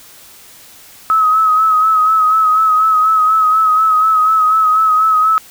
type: tone with vibrato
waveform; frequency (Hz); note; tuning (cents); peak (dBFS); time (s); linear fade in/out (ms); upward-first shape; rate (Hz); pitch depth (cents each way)
sine; 1280; D#6; +49; -8; 1.1-5.38; 0; sine; 4.1; 38
effects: white hiss -40 dBFS RMS until 5.5 s